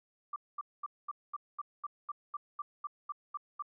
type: tone bursts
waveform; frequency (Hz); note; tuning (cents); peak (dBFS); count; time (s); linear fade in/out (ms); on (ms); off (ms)
sine; 1174.7; D6; 0; -35; 14; 0.33-3.624; 5; 31; 220
effects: none